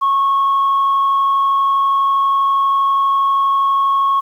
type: tone with frequency modulation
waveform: sine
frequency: 1098 Hz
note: C#6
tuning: 17 cents flat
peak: -10 dBFS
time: 0.01-4.21 s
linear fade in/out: 20 ms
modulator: 32.4 Hz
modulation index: 0.36
effects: tanh soft clip ceiling -9 dBFS + 8-bit